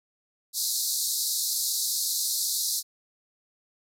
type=band-pass noise; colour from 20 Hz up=pink; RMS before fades=-28 dBFS; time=0.53-2.83 s; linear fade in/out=50 ms; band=3900 to 15000 Hz; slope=96 dB/octave; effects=none